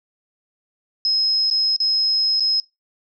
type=tone with dropouts; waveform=sine; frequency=5130 Hz; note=E8; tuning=48 cents flat; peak=-16 dBFS; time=1.05-2.6 s; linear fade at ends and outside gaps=1 ms; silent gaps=1.501-1.511 / 1.763-1.802 / 2.398-2.405 s; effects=noise-tail reverb RT60 0.2 s tail -22 dB re dry